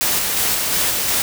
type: noise with tremolo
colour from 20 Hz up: white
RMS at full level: -18 dBFS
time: 0.01-1.22 s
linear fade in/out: 0 ms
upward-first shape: square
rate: 2.8 Hz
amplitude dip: 25%
effects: none